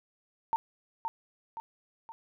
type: tone with echo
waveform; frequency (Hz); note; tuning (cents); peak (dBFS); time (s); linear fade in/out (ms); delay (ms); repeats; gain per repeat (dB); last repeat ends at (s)
sine; 909; A#5; -44; -24; 0.53-0.56; 0; 520; 3; -6; 2.12
effects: none